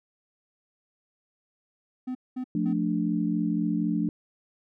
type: tone bursts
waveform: triangle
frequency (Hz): 254.4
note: C4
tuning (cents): -48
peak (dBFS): -27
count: 3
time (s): 2.07-2.733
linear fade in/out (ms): 10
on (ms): 81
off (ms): 210
type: chord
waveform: sine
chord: D minor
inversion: first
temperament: just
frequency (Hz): 176.2 / 220.2 / 293.7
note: F3 / A3 / D4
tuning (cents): +16 / +2 / 0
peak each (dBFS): -28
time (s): 2.55-4.09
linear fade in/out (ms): 2
effects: none

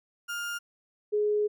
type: tone pair in turn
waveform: 35% pulse / sine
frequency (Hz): 1409 / 418.9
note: F6 / G#4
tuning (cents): +15 / +15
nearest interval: octave + major sixth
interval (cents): 2100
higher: first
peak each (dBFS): -30 / -23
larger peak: second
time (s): 0.28-0.59 / 1.12-1.48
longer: second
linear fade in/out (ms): 20
effects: none

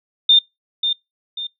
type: tone with echo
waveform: sine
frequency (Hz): 3616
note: A7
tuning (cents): +47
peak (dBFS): -8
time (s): 0.29-0.39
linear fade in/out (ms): 5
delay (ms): 540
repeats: 2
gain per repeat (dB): -8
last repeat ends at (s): 1.47
effects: noise-tail reverb RT60 0.2 s tail -26 dB re dry

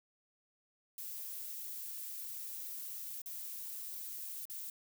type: noise with dropouts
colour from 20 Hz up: violet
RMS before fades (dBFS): -44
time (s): 0.98-4.7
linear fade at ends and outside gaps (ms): 2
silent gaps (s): 3.218-3.259 / 4.454-4.498
effects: none

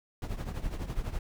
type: noise with tremolo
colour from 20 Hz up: brown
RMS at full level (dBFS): -31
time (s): 0.22-1.19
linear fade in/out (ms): 2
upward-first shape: triangle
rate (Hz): 12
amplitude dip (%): 80
effects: none

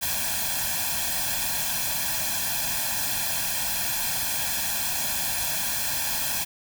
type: noise with comb filter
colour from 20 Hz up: white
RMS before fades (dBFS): -27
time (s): 0.01-6.45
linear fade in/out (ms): 20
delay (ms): 1.2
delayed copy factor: +1
effects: none

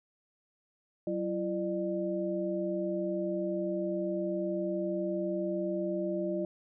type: tone cluster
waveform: sine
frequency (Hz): 187.8 / 339.7 / 600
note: F#3 / F4 / D5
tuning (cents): +26 / -48 / +37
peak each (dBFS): -36 / -33 / -34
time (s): 1.07-6.45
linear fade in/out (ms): 2
effects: none

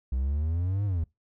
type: exponential two-way sweep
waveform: triangle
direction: up then down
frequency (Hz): 61.74 to 104.1 to 76.8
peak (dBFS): -23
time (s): 0.12-1.04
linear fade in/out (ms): 5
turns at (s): 0.85
effects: noise-tail reverb RT60 0.2 s tail -24 dB re dry

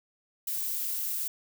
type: noise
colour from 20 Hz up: violet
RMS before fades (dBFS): -32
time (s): 0.47-1.28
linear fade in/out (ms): 5
effects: none

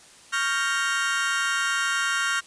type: chord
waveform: 35% pulse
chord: G half-diminished seventh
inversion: second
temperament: equal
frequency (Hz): 1108.7 / 1396.9 / 1568 / 1864.7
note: Db6 / F6 / G6 / Bb6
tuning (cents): 0 / 0 / 0 / 0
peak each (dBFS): -30 / -24 / -27 / -28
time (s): 0.32-2.41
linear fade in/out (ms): 20
effects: white hiss -50 dBFS RMS until 2.46 s + resampled to 22050 Hz

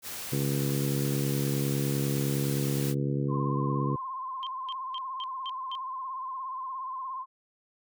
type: noise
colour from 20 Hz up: white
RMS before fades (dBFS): -38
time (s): 0.02-2.95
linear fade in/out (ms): 50
type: harmonic tone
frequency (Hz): 69.8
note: C#2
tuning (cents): +13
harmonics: 2 / 3 / 4 / 5 / 6 / 7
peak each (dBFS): -28 / -35 / -34 / -36 / -39 / -39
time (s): 0.32-3.96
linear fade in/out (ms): 5
type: tone with vibrato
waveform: sine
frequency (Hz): 1046.5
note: C6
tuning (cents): 0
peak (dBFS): -33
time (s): 3.28-7.26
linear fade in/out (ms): 50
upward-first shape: sine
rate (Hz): 17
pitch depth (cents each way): 59
type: tone bursts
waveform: sine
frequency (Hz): 3149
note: G7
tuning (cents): +7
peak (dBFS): -35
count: 6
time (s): 4.43-5.752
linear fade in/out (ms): 0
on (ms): 37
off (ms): 220
effects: none

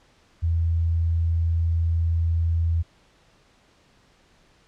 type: tone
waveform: sine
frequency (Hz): 83.1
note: E2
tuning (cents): +15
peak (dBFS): -19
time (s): 0.42-2.83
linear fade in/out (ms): 20
effects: pink hiss -59 dBFS RMS until 4.67 s + low-pass 6000 Hz 12 dB/octave

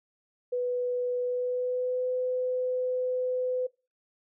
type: tone with pitch glide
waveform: sine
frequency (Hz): 493.9 to 505.2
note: B4 to B4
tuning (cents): 0 to +39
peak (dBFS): -26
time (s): 0.52-3.67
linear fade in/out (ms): 10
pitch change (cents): +39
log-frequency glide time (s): 1.22-2.09
effects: noise-tail reverb RT60 0.3 s tail -23 dB re dry

